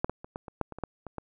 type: clicks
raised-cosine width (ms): 1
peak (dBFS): -11 / -18 / -27 / -21 / -27 / -13 / -26 / -27 / -16 / -25 / -21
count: 11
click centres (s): 0.045 / 0.096 / 0.245 / 0.359 / 0.482 / 0.613 / 0.723 / 0.786 / 0.837 / 1.067 / 1.183
effects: none